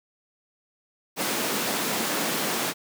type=high-pass noise; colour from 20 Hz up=pink; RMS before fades=-27 dBFS; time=1.16-2.74 s; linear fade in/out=50 ms; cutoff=190 Hz; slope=24 dB/octave; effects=none